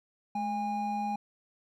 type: tone pair together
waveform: triangle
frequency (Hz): 212.2 / 816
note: G#3 / G#5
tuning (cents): +38 / -31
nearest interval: octave + major seventh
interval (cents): 2331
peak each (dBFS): -33 / -29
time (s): 0.35-1.16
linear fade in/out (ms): 5
effects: none